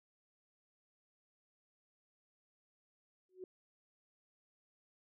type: tone with exponential growth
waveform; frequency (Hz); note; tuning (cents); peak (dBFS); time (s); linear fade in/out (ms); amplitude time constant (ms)
sine; 370; F#4; 0; -40; 3.29-3.44; 2; 32
effects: none